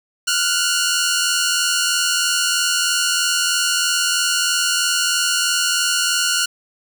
10% pulse tone pair together, 1396.9 / 1480 Hz, F6 / F#6, 0 / 0 cents, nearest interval minor second, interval 100 cents, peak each -11 dBFS, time 0.27-6.46 s, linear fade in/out 10 ms, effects 7-bit

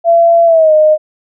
sine tone with pitch glide, 676 to 616.3 Hz, E5 to D#5, +43 to -17 cents, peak -4 dBFS, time 0.04-0.98 s, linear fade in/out 50 ms, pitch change -160 cents, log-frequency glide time 0.45-0.73 s, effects none

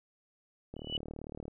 click train, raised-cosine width 2 ms, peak -29 dBFS, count 29, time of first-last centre 0.74-1.481 s, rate 37.8 Hz
sine tone with exponential growth, 2960 Hz, F#7, in tune, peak -28 dBFS, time 0.76-0.97 s, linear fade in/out 2 ms, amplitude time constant 45 ms
effects none

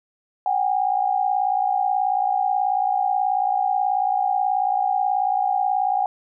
sine tone pair together, 749.6 / 808 Hz, F#5 / G#5, +22 / -48 cents, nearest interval minor second, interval 130 cents, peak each -21 dBFS, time 0.46-6.06 s, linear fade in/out 2 ms, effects none

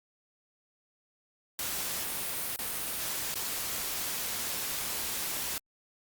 white noise with dropouts, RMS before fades -34 dBFS, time 1.59-5.58 s, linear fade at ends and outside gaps 1 ms, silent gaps 2.561-2.589 / 3.342-3.356 s, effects Opus 48 kbps

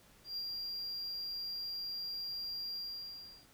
triangle tone with ADSR envelope, 4769 Hz, D8, 26 cents sharp, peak -35 dBFS, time 0.24-3.47 s, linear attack 130 ms, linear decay 54 ms, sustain -2 dB, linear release 720 ms, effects pink hiss -63 dBFS RMS until 3.53 s

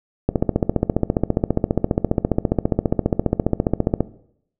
click train, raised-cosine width 2 ms, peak -3 dBFS, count 56, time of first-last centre 0.29-4.006 s, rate 14.8 Hz, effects noise-tail reverb RT60 0.7 s tail -17 dB re dry

